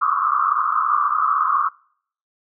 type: band-pass noise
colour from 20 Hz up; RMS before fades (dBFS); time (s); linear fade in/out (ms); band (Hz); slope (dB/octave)
pink; -19; 0.01-1.69; 10; 1100 to 1300; 96
effects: noise-tail reverb RT60 0.6 s tail -25 dB re dry